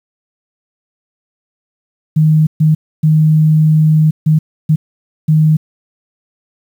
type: tone bursts at uneven times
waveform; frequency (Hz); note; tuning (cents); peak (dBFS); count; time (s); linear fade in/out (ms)
sine; 155.56; D#3; 0; -6; 6; 2.16-2.47 / 2.6-2.75 / 3.03-4.11 / 4.26-4.39 / 4.69-4.76 / 5.28-5.57; 10
effects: 7-bit